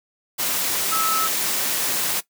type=tone in noise; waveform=sine; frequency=1302 Hz; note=E6; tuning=22 cents flat; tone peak=-21 dBFS; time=0.91-1.28 s; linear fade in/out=20 ms; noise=white; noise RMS=-23 dBFS; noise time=0.38-2.21 s; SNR=-1 dB; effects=noise-tail reverb RT60 0.1 s tail -17 dB re dry + high-pass 150 Hz 12 dB/octave